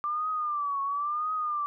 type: tone with vibrato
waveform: sine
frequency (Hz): 1180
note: D6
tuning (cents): +8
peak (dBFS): -27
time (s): 0.04-1.66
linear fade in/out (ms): 0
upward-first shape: triangle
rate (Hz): 0.97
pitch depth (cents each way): 120
effects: none